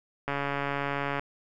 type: click train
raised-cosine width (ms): 0.5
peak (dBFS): -15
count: 130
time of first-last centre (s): 0.28-1.195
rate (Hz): 141
effects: none